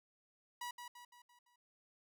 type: tone with echo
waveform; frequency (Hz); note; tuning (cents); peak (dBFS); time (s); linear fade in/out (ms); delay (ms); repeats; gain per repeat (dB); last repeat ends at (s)
sawtooth; 970; B5; -31; -38; 0.61-0.71; 5; 170; 5; -6; 1.56
effects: none